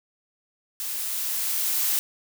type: noise with level ramp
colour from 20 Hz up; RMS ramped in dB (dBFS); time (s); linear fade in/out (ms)
blue; -31 to -23; 0.8-1.99; 0
effects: none